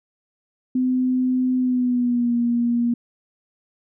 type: tone with pitch glide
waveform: sine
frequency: 254.8 to 237.7 Hz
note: C4 to A#3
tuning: -46 to +34 cents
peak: -17 dBFS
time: 0.75-2.94 s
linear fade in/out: 5 ms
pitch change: -120 cents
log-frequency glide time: 1.57-2.34 s
effects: none